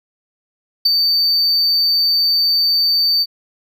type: tone with ADSR envelope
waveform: triangle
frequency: 4584 Hz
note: D8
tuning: 43 cents flat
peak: -7 dBFS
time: 0.85-3.26 s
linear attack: 8 ms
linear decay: 21 ms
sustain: -4 dB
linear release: 43 ms
effects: none